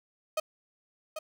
35% pulse tone with echo, 626 Hz, D#5, 10 cents sharp, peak -25 dBFS, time 0.37-0.4 s, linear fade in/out 5 ms, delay 790 ms, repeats 1, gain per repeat -8 dB, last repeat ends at 1.19 s, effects none

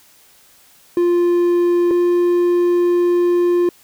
triangle tone pair in turn, 349.2 / 350.9 Hz, F4 / F4, 0 / +8 cents, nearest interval unison, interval 8 cents, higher second, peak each -10 dBFS, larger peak neither, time 0.97-1.91 / 1.91-3.69 s, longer second, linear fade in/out 2 ms, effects white hiss -50 dBFS RMS until 3.83 s

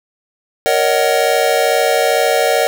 square chord, D# minor seventh, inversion second, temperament just, 466.7 / 560 / 622.3 / 746.7 Hz, A#4 / C#5 / D#5 / F#5, +2 / +18 / 0 / +16 cents, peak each -18 dBFS, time 0.66-2.67 s, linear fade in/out 0 ms, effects none

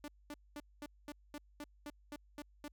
sawtooth tone bursts, 293.7 Hz, D4, in tune, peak -40 dBFS, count 11, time 0.04-2.68 s, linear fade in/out 2 ms, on 40 ms, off 220 ms, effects added 50 Hz sine -63 dBFS peak until 2.72 s

